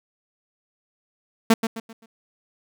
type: tone with echo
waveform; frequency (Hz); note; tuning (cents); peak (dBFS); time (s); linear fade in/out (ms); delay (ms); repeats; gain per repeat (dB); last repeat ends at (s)
sawtooth; 225.8; A3; +45; -8; 1.5-1.54; 5; 130; 4; -9; 2.06
effects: none